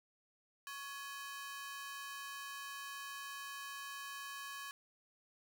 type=ring-modulated tone; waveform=sawtooth; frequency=1396.9 Hz; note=F6; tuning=in tune; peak=-38 dBFS; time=0.67-4.71 s; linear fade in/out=0 ms; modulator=288 Hz; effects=none